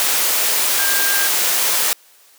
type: tone in noise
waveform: sine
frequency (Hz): 1600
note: G6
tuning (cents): +35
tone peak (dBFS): -21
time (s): 0.79-1.27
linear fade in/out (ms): 0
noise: white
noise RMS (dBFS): -17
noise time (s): 0-1.93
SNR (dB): -7
effects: white hiss -50 dBFS RMS until 2.38 s + high-pass 400 Hz 12 dB/octave